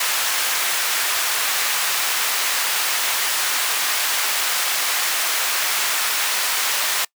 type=high-pass noise; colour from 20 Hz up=pink; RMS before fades=-21 dBFS; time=0-7.05 s; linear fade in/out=5 ms; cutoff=1200 Hz; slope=12 dB/octave; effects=noise-tail reverb RT60 0.1 s tail -24 dB re dry